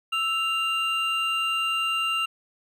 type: tone pair together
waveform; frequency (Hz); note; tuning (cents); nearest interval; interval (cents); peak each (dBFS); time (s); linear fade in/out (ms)
triangle; 1316.7 / 2790; E6 / F7; -2 / -2; octave + minor second; 1300; -26 / -23; 0.12-2.26; 10
effects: none